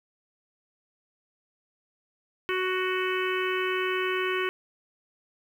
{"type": "harmonic tone with a mistuned harmonic", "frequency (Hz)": 371.1, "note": "F#4", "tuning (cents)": 5, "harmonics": [1, 3, 4, 5, 6, 7, 8], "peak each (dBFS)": [-28, -33, -34, -35, -36, -36, -37], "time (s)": [2.49, 4.49], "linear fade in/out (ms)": 0, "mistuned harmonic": 8, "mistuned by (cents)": 20, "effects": ["9-bit"]}